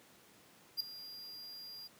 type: tone with ADSR envelope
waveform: square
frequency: 4800 Hz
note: D8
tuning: 37 cents sharp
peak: -30 dBFS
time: 0.77-1.88 s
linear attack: 33 ms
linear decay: 4 ms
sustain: -17 dB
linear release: 15 ms
effects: pink hiss -62 dBFS RMS until 1.99 s + high-pass 150 Hz 12 dB/octave